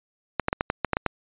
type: clicks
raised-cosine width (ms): 0.5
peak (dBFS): -7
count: 9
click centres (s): 0.397 / 0.484 / 0.529 / 0.609 / 0.701 / 0.847 / 0.933 / 0.969 / 1.063
effects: resampled to 8000 Hz